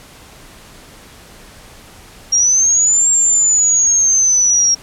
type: linear two-way sweep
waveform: sine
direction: up then down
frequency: 5588 to 7459 to 5588 Hz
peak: -9 dBFS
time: 2.32-4.75 s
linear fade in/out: 10 ms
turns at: 3.09 s
effects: pink hiss -40 dBFS RMS until 4.82 s + low-pass 12000 Hz 12 dB/octave